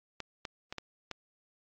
clicks, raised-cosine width 0.2 ms, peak -20 dBFS, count 5, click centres 0.203 / 0.452 / 0.725 / 0.783 / 1.113 s, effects low-pass 6000 Hz 12 dB/octave + AAC 48 kbps

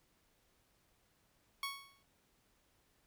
15% pulse tone with exponential decay, 1109 Hz, C#6, in tune, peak -29 dBFS, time 1.63-2.03 s, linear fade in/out 2 ms, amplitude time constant 86 ms, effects pink hiss -74 dBFS RMS until 3.06 s

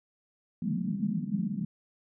pink band-pass noise, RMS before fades -31 dBFS, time 0.62-1.65 s, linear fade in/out 5 ms, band 170 to 220 Hz, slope 48 dB/octave, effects none

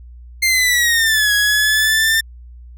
sawtooth linear two-way sweep, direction down then up, 2113 to 1661.2 to 1800 Hz, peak -9 dBFS, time 0.42-2.21 s, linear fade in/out 10 ms, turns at 1.33 s, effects added 60 Hz sine -35 dBFS peak until 2.77 s

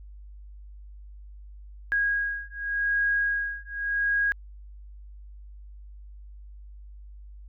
sine beating tone pair, 1641 / 1641.87 Hz, G#6 / G#6, -21 / -20 cents, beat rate 0.87 Hz, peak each -27 dBFS, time 1.92-4.32 s, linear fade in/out 0 ms, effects added 50 Hz sine -42 dBFS peak until 7.48 s

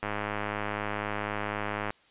click train, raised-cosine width 0.5 ms, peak -16 dBFS, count 196, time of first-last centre 0.03-1.905 s, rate 104 Hz, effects white hiss -61 dBFS RMS until 2.1 s + resampled to 8000 Hz

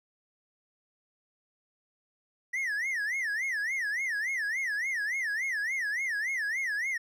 triangle tone with vibrato, 1892 Hz, A#6, 25 cents sharp, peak -27 dBFS, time 2.53-6.98 s, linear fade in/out 10 ms, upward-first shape sine, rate 3.5 Hz, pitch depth 240 cents each way, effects none

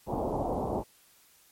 white low-pass noise, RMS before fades -31 dBFS, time 0.06-0.84 s, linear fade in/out 50 ms, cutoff 890 Hz, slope 48 dB/octave, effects white hiss -61 dBFS RMS until 1.51 s + MP3 64 kbps

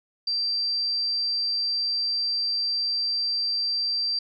sine tone, 4699 Hz, D8, in tune, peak -23 dBFS, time 0.27-4.19 s, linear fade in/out 5 ms, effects none

